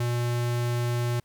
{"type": "tone", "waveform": "square", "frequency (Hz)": 120.3, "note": "B2", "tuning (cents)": -45, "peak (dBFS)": -25, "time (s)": [0, 1.2], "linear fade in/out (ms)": 5, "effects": ["pink hiss -69 dBFS RMS until 1.24 s"]}